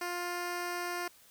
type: tone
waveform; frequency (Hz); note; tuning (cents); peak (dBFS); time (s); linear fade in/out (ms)
10% pulse; 352; F4; +14; -26; 0.01-1.08; 5
effects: white hiss -60 dBFS RMS until 1.3 s